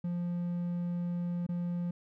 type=tone with dropouts; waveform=triangle; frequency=174.61 Hz; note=F3; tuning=in tune; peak=-29 dBFS; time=0.04-1.91 s; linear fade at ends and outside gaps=5 ms; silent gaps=1.466-1.489 s; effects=none